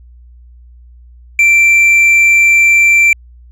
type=tone with hard clipping; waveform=sine; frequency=2349 Hz; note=D7; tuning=in tune; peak=-6 dBFS; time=1.39-3.13 s; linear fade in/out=2 ms; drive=3 dB; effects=added 60 Hz sine -36 dBFS peak until 3.51 s

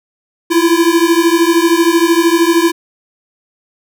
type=beating tone pair; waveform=square; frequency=330 / 343 Hz; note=E4 / F4; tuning=+2 / -31 cents; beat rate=13 Hz; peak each=-12 dBFS; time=0.5-2.72 s; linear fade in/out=20 ms; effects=none

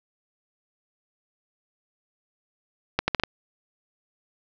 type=accelerating click train; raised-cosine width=0.3 ms; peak=-5 dBFS; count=5; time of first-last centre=2.99-3.236 s; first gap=90 ms; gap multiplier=0.75; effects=resampled to 16000 Hz + 7-bit

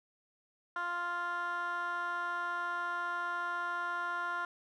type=tone with band-pass filter; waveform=15% pulse; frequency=349.2 Hz; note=F4; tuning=in tune; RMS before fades=-36 dBFS; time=0.76-4.45 s; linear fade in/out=2 ms; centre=1300 Hz; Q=3.7; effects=none

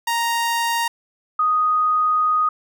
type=tone pair in turn; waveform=sawtooth / sine; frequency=932.3 / 1244.5 Hz; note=A#5 / D#6; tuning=0 / 0 cents; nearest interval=perfect fourth; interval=500 cents; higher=second; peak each=-15 dBFS; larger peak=neither; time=0.07-0.88 / 1.39-2.49 s; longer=second; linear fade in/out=5 ms; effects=none

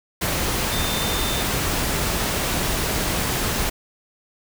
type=tone in noise; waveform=sine; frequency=3591 Hz; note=A7; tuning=35 cents sharp; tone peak=-29 dBFS; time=0.71-1.43 s; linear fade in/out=10 ms; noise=pink; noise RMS=-23 dBFS; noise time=0.21-3.7 s; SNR=-9 dB; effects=none

